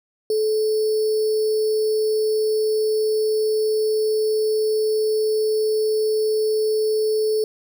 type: tone with sample-and-hold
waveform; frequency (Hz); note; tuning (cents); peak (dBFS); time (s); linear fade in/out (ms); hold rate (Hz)
sine; 432.3; A4; -31; -17; 0.3-7.44; 2; 4900
effects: none